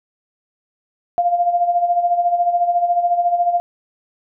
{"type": "tone with tremolo", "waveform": "sine", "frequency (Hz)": 699, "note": "F5", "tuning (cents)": 1, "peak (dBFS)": -11, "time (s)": [1.18, 3.6], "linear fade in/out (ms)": 0, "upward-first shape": "sine", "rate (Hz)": 14, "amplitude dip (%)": 65, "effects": []}